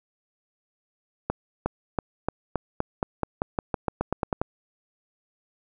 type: accelerating click train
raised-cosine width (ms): 1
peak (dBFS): -10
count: 17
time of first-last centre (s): 1.3-4.415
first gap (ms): 360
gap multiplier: 0.91
effects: none